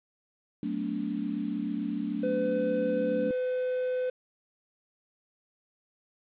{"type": "chord", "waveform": "sine", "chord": "B minor seventh", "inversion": "second", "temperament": "equal with one note detuned", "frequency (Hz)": [185, 220, 246.9, 289.1], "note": ["F#3", "A3", "B3", "D4"], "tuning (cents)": [0, 0, 0, -27], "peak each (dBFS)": [-37, -33, -38, -33], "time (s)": [0.63, 3.31], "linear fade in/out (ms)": 2}
{"type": "tone", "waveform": "triangle", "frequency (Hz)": 506, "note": "B4", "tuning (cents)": 42, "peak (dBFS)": -25, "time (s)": [2.23, 4.1], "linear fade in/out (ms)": 5}
{"effects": ["resampled to 8000 Hz", "9-bit"]}